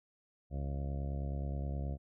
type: harmonic tone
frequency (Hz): 69.5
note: C#2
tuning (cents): +5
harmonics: 1 / 2 / 3 / 4 / 5 / 6 / 7 / 8 / 9 / 10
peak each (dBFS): -36 / -40 / -47 / -51 / -54 / -58 / -56 / -52 / -56 / -54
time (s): 0.5-1.98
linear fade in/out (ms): 50
effects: none